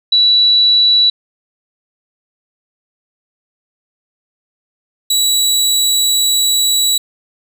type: tone pair in turn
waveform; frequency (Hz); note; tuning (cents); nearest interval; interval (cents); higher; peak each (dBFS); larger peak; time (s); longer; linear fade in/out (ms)
sine / 25% pulse; 3937 / 3918; B7 / B7; -6 / -15; unison; 9; first; -7; neither; 0.12-1.1 / 5.1-6.98; second; 5
effects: none